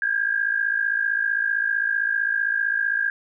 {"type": "tone pair together", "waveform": "sine", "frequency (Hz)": [1600, 1655.5], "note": ["G6", "G#6"], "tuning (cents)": [35, -6], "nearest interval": "minor second", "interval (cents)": 59, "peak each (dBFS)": [-22, -24], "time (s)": [0.02, 3.1], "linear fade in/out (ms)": 2, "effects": []}